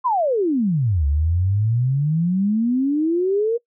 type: exponential two-way sweep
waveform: sine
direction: down then up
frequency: 1069 to 69.3 to 476.6 Hz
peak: -16 dBFS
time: 0.04-3.58 s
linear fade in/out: 20 ms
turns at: 1.06 s
effects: noise-tail reverb RT60 0.1 s tail -22 dB re dry